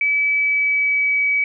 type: tone with pitch glide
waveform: sine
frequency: 2295 to 2277 Hz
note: D7 to C#7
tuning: -40 to +46 cents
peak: -15 dBFS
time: 0.01-1.44 s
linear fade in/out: 2 ms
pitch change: -14 cents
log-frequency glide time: 0.34-1.24 s
effects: none